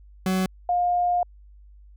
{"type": "tone pair in turn", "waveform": ["40% pulse", "sine"], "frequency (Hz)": [187.2, 709.2], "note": ["F#3", "F5"], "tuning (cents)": [20, 26], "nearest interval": "octave + major seventh", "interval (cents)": 2306, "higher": "second", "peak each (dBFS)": [-20, -19], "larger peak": "second", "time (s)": [[0.26, 0.46], [0.69, 1.23]], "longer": "second", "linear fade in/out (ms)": 2, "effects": ["added 50 Hz sine -46 dBFS peak until 1.96 s"]}